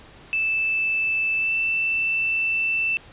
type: tone with pitch glide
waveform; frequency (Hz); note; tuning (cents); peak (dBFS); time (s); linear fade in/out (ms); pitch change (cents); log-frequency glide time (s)
sine; 2637 to 2661; E7 to E7; 0 to +16; -20; 0.33-2.97; 0; +16; 1.38-1.53
effects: pink hiss -47 dBFS RMS until 3.12 s + resampled to 8000 Hz